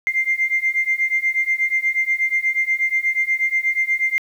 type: beating tone pair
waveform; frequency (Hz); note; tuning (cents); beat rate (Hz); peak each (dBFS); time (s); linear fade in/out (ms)
sine; 2093 / 2101.3; C7 / C7; 0 / +7; 8.3; -20 / -19; 0.07-4.18; 0
effects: tanh soft clip ceiling -9 dBFS + 8-bit